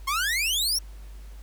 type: exponential sweep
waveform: sawtooth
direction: up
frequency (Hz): 1049 to 5750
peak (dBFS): -20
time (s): 0.07-0.79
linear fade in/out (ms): 10
effects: added 50 Hz sine -39 dBFS peak until 1.42 s + pink hiss -56 dBFS RMS until 1.42 s